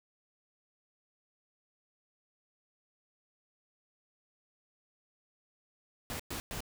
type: noise bursts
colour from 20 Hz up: pink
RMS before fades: -39 dBFS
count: 3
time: 6.1-6.605 s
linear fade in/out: 0 ms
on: 95 ms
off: 110 ms
effects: none